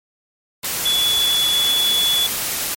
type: tone in noise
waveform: sine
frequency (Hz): 3424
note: A7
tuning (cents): -48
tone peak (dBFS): -15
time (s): 0.85-2.27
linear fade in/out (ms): 10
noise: white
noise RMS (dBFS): -23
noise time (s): 0.63-2.75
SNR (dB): +5
effects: MP3 64 kbps